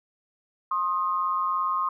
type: tone pair together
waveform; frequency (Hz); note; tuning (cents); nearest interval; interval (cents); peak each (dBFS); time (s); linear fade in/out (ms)
sine; 1061.7 / 1244.5; C6 / D#6; +25 / 0; minor third; 275; -25 / -27; 0.71-1.89; 5
effects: none